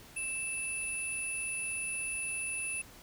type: tone pair together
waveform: sine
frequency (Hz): 2637 / 9980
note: E7 / D#9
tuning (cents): 0 / +4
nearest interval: octave + major seventh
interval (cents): 2304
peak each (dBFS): -35 / -36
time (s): 0.16-2.82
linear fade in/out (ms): 10
effects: tanh soft clip ceiling -27 dBFS + pink hiss -54 dBFS RMS until 3.02 s